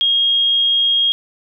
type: tone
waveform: sine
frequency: 3258 Hz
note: G#7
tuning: 34 cents flat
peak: -12 dBFS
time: 0.01-1.12 s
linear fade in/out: 0 ms
effects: none

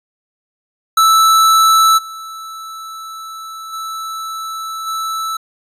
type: tone with level steps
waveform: square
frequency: 1316 Hz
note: E6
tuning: 3 cents flat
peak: -8 / -28 / -23 / -19 dBFS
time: 0.97-5.37 s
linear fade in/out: 5 ms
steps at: 1.97 / 3.72 / 4.86 s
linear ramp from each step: 20 ms
effects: resampled to 32000 Hz

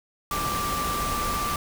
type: tone in noise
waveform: sine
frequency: 1174.7 Hz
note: D6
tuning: in tune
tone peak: -27 dBFS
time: 0.31-1.56 s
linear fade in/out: 2 ms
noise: pink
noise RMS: -30 dBFS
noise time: 0.31-1.56 s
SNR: 0 dB
effects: none

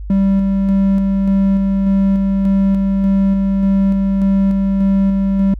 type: tone with tremolo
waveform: triangle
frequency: 195.2 Hz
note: G3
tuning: 7 cents flat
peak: -8 dBFS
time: 0.1-5.54 s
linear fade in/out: 2 ms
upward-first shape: square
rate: 1.7 Hz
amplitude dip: 25%
effects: added 50 Hz sine -24 dBFS peak until 5.59 s

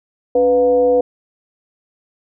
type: tone with frequency modulation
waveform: sine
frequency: 495.5 Hz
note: B4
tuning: 6 cents sharp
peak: -10 dBFS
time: 0.35-1.01 s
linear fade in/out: 5 ms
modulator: 215 Hz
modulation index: 0.5
effects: none

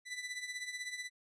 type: tone with tremolo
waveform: sawtooth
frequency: 1988 Hz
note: B6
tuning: 11 cents sharp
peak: -33 dBFS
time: 0.05-1.1 s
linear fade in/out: 50 ms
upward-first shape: triangle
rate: 16 Hz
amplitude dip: 75%
effects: resampled to 22050 Hz

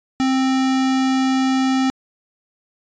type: tone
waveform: square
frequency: 263 Hz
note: C4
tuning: 9 cents sharp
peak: -16 dBFS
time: 0.2-1.9 s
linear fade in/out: 0 ms
effects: resampled to 16000 Hz

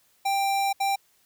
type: tone bursts at uneven times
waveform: square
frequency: 788 Hz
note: G5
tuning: 9 cents sharp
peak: -23 dBFS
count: 2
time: 0.25-0.73 / 0.8-0.96 s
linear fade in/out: 10 ms
effects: white hiss -64 dBFS RMS until 1.25 s

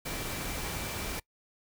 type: tone in noise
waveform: sine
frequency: 2339 Hz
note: D7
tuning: 8 cents flat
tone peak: -47 dBFS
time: 0.05-1.2 s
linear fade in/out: 10 ms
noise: pink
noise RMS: -36 dBFS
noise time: 0.05-1.2 s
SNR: -14 dB
effects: noise-tail reverb RT60 0.1 s tail -24 dB re dry

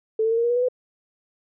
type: tone with pitch steps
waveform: sine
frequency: 440 / 448.5 / 457.1 / 465.9 / 474.9 / 484 / 493.3 / 502.8 Hz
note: A4 / A4 / A#4 / A#4 / A#4 / B4 / B4 / B4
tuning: 0 / +33 / -34 / -1 / +32 / -35 / -2 / +31 cents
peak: -18 dBFS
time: 0.19-0.686 s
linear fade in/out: 5 ms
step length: 62 ms
effects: none

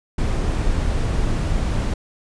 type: noise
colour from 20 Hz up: brown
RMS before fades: -20 dBFS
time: 0.18-1.94 s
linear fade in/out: 5 ms
effects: resampled to 22050 Hz

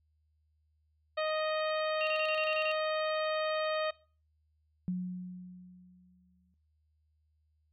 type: harmonic tone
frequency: 622.3 Hz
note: D#5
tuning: in tune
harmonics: 1 / 2 / 3 / 4 / 5 / 6 / 7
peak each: -31 / -37 / -41 / -43 / -45 / -47 / -48 dBFS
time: 1.17-3.91 s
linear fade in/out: 10 ms
type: tone bursts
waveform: sine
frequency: 2765 Hz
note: F7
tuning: 18 cents flat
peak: -32 dBFS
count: 8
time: 2.01-2.715 s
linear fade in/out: 0 ms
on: 61 ms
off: 31 ms
type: tone with exponential decay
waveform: sine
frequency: 181.3 Hz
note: F#3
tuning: 35 cents flat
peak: -29 dBFS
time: 4.88-6.54 s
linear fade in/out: 0 ms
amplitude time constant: 360 ms
effects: noise-tail reverb RT60 0.4 s tail -22 dB re dry + added 77 Hz sine -70 dBFS peak until 7.72 s

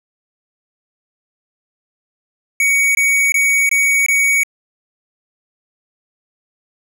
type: tone bursts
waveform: square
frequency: 2244 Hz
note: C#7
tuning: 21 cents sharp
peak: -12 dBFS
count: 5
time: 2.6-4.434 s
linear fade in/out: 2 ms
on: 350 ms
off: 21 ms
effects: none

